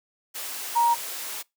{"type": "tone in noise", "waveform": "sine", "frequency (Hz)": 940, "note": "A#5", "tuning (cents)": 14, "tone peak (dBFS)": -17, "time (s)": [0.75, 0.95], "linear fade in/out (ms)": 20, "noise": "white", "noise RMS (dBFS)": -34, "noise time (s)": [0.34, 1.43], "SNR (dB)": 14, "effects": ["noise-tail reverb RT60 0.2 s tail -24 dB re dry", "high-pass 400 Hz 12 dB/octave"]}